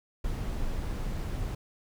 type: noise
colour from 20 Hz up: brown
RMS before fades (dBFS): -32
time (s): 0.24-1.55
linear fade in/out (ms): 5
effects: none